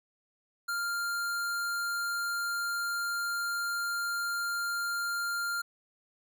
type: tone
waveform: square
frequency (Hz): 1396.9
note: F6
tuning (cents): 0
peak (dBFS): -31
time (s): 0.68-5.62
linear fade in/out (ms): 10
effects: none